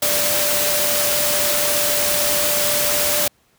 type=tone in noise; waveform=sine; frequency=589 Hz; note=D5; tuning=5 cents sharp; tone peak=-24 dBFS; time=0.02-3.28 s; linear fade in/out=5 ms; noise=white; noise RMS=-19 dBFS; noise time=0.02-3.28 s; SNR=-8 dB; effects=pink hiss -60 dBFS RMS until 3.58 s + high-pass 60 Hz 12 dB/octave